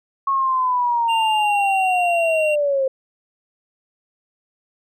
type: linear sweep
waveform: sine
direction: down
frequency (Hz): 1100 to 523.3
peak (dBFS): -16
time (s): 0.27-2.88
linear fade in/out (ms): 5
type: tone with pitch glide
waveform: triangle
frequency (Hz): 2794 to 2754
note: F7 to F7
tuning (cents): 0 to -25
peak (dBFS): -21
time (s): 1.08-2.56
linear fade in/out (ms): 20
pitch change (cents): -25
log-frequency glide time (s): 1.37-1.54
effects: none